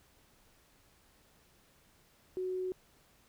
sine tone, 370 Hz, F#4, in tune, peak -33 dBFS, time 2.37-2.72 s, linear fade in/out 0 ms, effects pink hiss -66 dBFS RMS until 3.28 s

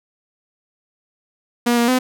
sawtooth tone with pitch steps, 239.4 / 236.5 / 254.8 Hz, A#3 / A#3 / C4, +46 / +25 / -46 cents, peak -10 dBFS, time 1.66-1.99 s, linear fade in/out 10 ms, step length 110 ms, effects none

